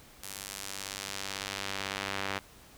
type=tone with band-pass filter sweep; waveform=sawtooth; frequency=98 Hz; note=G2; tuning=in tune; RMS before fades=-38 dBFS; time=0.23-2.39 s; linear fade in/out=5 ms; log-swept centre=11000 to 2100 Hz; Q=0.71; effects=pink hiss -55 dBFS RMS until 2.77 s